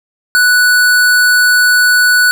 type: tone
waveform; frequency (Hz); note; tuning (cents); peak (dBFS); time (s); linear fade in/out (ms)
square; 1480; F#6; 0; -7; 0.35-2.31; 0
effects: none